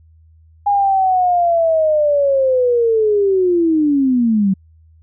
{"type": "linear sweep", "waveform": "sine", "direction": "down", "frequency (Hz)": [820, 186.5], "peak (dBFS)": -11, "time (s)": [0.66, 4.54], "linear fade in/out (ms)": 10, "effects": ["added 80 Hz sine -45 dBFS peak until 5.02 s"]}